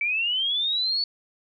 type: linear sweep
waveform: sine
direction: up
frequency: 2287 to 4476 Hz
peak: -22 dBFS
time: 0.01-1.04 s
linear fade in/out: 2 ms
effects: none